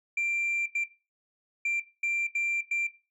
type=tone bursts at uneven times; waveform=sine; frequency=2364 Hz; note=D7; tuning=11 cents sharp; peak=-23 dBFS; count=6; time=0.17-0.66 / 0.75-0.84 / 1.65-1.8 / 2.03-2.27 / 2.35-2.61 / 2.71-2.87 s; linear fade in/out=5 ms; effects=noise-tail reverb RT60 0.3 s tail -18 dB re dry + tanh soft clip ceiling -24 dBFS